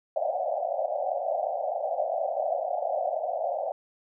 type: band-pass noise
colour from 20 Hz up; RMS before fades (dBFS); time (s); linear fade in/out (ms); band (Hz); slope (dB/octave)
white; -29; 0.16-3.72; 2; 550 to 760; 96
effects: none